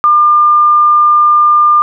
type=tone; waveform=sine; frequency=1200 Hz; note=D6; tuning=37 cents sharp; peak=-4 dBFS; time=0.04-1.82 s; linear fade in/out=0 ms; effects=none